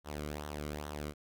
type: tone with flanger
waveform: sawtooth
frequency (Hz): 74.4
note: D2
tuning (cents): +23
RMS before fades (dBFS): -41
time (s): 0.04-1.14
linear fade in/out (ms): 50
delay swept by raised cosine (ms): 0.41 to 1.17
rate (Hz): 2.4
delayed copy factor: -0.65
effects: none